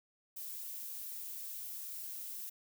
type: noise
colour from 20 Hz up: violet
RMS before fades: -44 dBFS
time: 0.36-2.5 s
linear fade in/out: 10 ms
effects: none